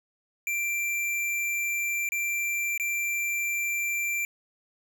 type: tone with dropouts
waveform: square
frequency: 2356 Hz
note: D7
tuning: 5 cents sharp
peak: -27 dBFS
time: 0.47-4.25 s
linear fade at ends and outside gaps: 1 ms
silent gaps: 2.09-2.12 / 2.777-2.798 s
effects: 11-bit